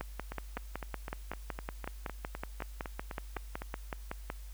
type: two click trains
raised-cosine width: 0.5 ms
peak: -21 / -24 dBFS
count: 24 / 14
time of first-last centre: 0.01-4.301 / 0.32-3.619 s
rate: 5.36 / 3.94 Hz
effects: added 50 Hz sine -43 dBFS peak until 4.53 s + white hiss -59 dBFS RMS until 4.53 s